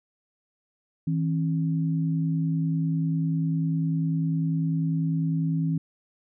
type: tone pair together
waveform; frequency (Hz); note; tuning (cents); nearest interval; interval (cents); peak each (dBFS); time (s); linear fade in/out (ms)
sine; 161.1 / 271.2; E3 / C#4; -39 / -38; major sixth; 901; -23 / -30; 1.07-5.78; 5
effects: none